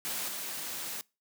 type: noise with level steps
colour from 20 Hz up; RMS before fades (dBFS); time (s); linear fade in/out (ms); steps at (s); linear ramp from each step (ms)
white; -35 / -38; 0.05-1.01; 0; 0.28; 5
effects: noise-tail reverb RT60 0.3 s tail -25 dB re dry + high-pass 150 Hz 12 dB/octave